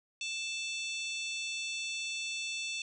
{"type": "harmonic tone with a mistuned harmonic", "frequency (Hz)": 881, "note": "A5", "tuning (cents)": 2, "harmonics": [3, 4, 5, 6, 7, 8, 9], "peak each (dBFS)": [-37, -41, -45, -48, -48, -50, -49], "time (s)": [0.21, 2.82], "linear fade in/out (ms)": 2, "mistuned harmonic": 6, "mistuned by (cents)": 100, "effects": []}